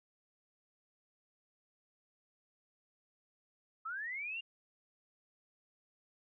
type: linear sweep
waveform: sine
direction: up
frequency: 1260 to 2839 Hz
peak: -38 dBFS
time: 3.85-4.41 s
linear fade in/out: 10 ms
effects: none